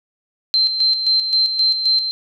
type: tone with tremolo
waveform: sine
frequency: 4119 Hz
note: C8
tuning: 28 cents flat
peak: -12 dBFS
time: 0.54-2.11 s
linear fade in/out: 0 ms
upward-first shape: square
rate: 3.8 Hz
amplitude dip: 55%
effects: none